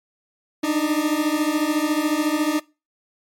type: beating tone pair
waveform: 40% pulse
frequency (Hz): 296.7 / 310.7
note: D4 / D#4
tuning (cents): +18 / -2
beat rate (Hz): 14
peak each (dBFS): -21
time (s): 0.63-2.6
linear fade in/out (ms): 10
effects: noise-tail reverb RT60 0.3 s tail -24 dB re dry + MP3 64 kbps